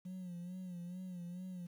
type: tone with vibrato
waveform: sine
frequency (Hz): 179.5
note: F3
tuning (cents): +48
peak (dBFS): -40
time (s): 0.05-1.67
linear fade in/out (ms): 10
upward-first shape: sine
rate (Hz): 2.3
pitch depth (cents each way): 63
effects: tanh soft clip ceiling -42 dBFS + 11-bit